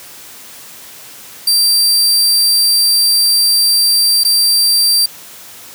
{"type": "tone with dropouts", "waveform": "sawtooth", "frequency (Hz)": 4700, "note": "D8", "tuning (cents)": 1, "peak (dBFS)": -6, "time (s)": [1.47, 5.06], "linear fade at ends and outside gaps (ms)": 5, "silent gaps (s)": [4.236, 4.248], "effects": ["white hiss -35 dBFS RMS until 5.74 s", "high-pass 80 Hz 12 dB/octave"]}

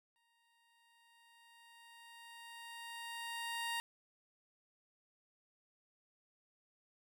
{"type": "tone with exponential growth", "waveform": "15% pulse", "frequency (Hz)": 932.3, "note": "A#5", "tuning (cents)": 0, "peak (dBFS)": -30, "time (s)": [0.16, 3.8], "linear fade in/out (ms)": 0, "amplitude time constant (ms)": 790, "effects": []}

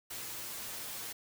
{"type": "noise with comb filter", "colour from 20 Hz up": "white", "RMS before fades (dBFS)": -42, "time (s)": [0.1, 1.13], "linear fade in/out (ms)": 10, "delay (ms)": 8.7, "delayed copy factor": 0.55, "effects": []}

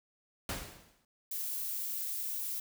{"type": "noise with exponential decay", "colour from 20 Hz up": "pink", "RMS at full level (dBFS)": -35, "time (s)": [0.49, 1.05], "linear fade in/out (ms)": 2, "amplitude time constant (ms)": 120}
{"type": "noise", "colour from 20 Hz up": "violet", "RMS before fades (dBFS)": -37, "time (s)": [1.31, 2.6], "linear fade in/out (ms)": 5}
{"effects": []}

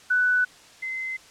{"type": "tone pair in turn", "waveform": "sine", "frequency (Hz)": [1490, 2059], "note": ["F#6", "C7"], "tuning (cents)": [12, -28], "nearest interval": "tritone", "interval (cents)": 560, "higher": "second", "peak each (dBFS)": [-18, -28], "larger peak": "first", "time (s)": [[0.1, 0.45], [0.82, 1.17]], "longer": "neither", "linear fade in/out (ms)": 10, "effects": ["white hiss -50 dBFS RMS until 1.3 s", "low-pass 7000 Hz 12 dB/octave"]}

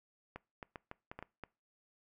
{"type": "clicks", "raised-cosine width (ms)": 0.5, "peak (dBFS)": -29, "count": 8, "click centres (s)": [0.36, 0.628, 0.758, 0.914, 1.115, 1.19, 1.226, 1.437], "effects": ["noise-tail reverb RT60 0.3 s tail -23 dB re dry"]}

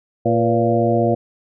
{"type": "harmonic tone with a mistuned harmonic", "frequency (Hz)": 115.6, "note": "A#2", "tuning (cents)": -14, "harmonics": [1, 2, 3, 4, 5, 6], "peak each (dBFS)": [-21, -21, -21, -21, -21, -21], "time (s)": [0.25, 1.15], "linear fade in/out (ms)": 10, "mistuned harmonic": 4, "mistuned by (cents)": 75, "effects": []}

